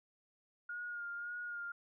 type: tone with vibrato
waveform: sine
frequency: 1424 Hz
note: F6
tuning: 33 cents sharp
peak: -40 dBFS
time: 0.69-1.72 s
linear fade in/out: 5 ms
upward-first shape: sine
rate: 1.8 Hz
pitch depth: 28 cents each way
effects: none